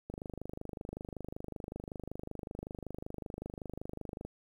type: click train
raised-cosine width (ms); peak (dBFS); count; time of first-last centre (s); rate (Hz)
2; -27; 106; 0.1-4.25; 25.3
effects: 10-bit